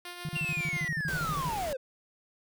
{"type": "tone with tremolo", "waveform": "5% pulse", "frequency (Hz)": 352.7, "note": "F4", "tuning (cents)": 17, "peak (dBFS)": -27, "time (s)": [0.05, 0.88], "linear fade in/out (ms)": 2, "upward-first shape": "triangle", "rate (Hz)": 7.2, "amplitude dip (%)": 45}
{"type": "tone bursts", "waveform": "sine", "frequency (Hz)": 155.56, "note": "D#3", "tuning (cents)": 0, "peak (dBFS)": -31, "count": 16, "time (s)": [0.25, 1.488], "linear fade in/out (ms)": 0, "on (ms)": 38, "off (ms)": 42}
{"type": "linear sweep", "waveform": "triangle", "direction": "down", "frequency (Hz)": [2794, 493.9], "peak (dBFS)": -29, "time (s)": [0.35, 1.77], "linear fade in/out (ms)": 10}
{"type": "noise", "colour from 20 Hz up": "pink", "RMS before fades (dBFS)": -39, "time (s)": [1.08, 1.73], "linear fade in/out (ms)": 2}
{"effects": []}